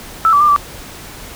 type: tone with pitch steps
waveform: sine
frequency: 1318 / 1156 / 1196 / 1162 Hz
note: E6 / D6 / D6 / D6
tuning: -1 / -28 / +31 / -19 cents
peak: -7 dBFS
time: 0.25-0.562 s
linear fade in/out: 0 ms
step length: 78 ms
effects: pink hiss -33 dBFS RMS until 1.35 s